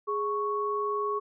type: tone pair together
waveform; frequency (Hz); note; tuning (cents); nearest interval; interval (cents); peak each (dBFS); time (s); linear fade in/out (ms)
sine; 415.3 / 1108.7; G#4 / C#6; 0 / 0; octave + perfect fourth; 1700; -30 / -29; 0.07-1.2; 20
effects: none